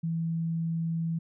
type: tone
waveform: sine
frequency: 164.81 Hz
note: E3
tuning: in tune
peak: -27 dBFS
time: 0.03-1.19 s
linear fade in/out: 10 ms
effects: none